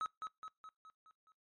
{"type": "tone with echo", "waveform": "triangle", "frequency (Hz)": 1282, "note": "E6", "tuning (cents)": -49, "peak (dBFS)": -33, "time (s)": [0.01, 0.06], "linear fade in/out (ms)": 0, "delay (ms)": 210, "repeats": 6, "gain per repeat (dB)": -5, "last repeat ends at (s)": 1.32, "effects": ["noise-tail reverb RT60 0.2 s tail -24 dB re dry", "MP3 48 kbps"]}